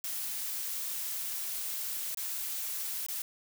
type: noise with dropouts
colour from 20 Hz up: blue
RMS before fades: -36 dBFS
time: 0.04-3.22 s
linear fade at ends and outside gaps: 1 ms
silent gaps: 2.147-2.172 / 3.064-3.085 s
effects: none